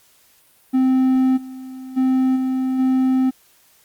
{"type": "tone with level steps", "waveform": "triangle", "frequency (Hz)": 260, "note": "C4", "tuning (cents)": -11, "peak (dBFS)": [-11, -29, -12, -16, -12], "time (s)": [0.73, 3.31], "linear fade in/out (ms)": 20, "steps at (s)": [1.36, 1.96, 2.35, 2.78], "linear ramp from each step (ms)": 20, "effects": ["white hiss -55 dBFS RMS until 3.84 s", "Opus 48 kbps"]}